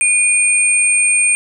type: tone pair together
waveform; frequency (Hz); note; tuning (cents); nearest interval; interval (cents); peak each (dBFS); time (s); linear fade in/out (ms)
sine; 2446 / 8708; D#7 / C#9; -30 / -32; octave + minor seventh; 2198; -13; 0.01-1.35; 0
effects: none